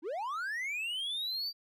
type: linear sweep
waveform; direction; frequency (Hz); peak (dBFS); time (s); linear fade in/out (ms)
triangle; up; 277.2 to 4699; -32; 0.02-1.53; 50
effects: none